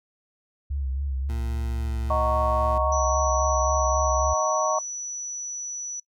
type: tone with vibrato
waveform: sine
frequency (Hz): 67.9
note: C#2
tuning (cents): -35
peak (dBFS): -25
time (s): 0.7-4.34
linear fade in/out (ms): 10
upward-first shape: sine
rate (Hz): 3.7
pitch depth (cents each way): 69
type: tone with pitch glide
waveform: 20% pulse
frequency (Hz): 114.4 to 112.56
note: A#2 to A2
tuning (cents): -32 to +40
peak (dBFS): -31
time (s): 1.29-2.78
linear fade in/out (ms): 5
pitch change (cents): -28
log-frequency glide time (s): 1.7-1.9
type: chord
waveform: sine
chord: D# minor seventh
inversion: none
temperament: equal with one note detuned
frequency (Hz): 622.3 / 740 / 925.9 / 1108.7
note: D#5 / F#5 / A#5 / C#6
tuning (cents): 0 / 0 / -12 / 0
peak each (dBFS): -25 / -31 / -29 / -25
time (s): 2.1-4.79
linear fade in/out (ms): 5
type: tone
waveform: sine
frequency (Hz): 5920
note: F#8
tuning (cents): 0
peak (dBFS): -30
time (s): 2.92-6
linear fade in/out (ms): 5
effects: noise-tail reverb RT60 0.1 s tail -22 dB re dry